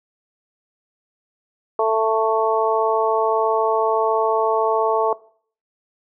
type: harmonic tone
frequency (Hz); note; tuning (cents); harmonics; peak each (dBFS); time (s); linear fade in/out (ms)
221.5; A3; +12; 2 / 3 / 4 / 5; -19 / -21 / -22 / -23; 1.79-5.13; 2
effects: noise-tail reverb RT60 0.5 s tail -20 dB re dry